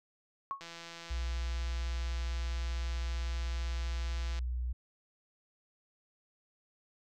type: tone with exponential decay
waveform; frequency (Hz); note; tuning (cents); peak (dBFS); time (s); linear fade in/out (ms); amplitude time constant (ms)
sine; 1100; C#6; -14; -30; 0.51-0.65; 0; 30
type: click train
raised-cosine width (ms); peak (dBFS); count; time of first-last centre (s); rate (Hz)
0.2; -29; 636; 0.61-4.39; 168
type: tone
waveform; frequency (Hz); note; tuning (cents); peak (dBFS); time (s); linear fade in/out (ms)
sine; 61.2; B1; -15; -32; 1.1-4.73; 10
effects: none